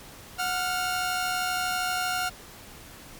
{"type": "tone pair together", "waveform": "sawtooth", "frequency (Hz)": [732.3, 1392], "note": ["F#5", "F6"], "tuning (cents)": [-18, -6], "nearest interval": "major seventh", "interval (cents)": 1112, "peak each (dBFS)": -25, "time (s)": [0.38, 2.3], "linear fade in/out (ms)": 20, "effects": ["pink hiss -46 dBFS RMS until 3.19 s", "MP3 96 kbps"]}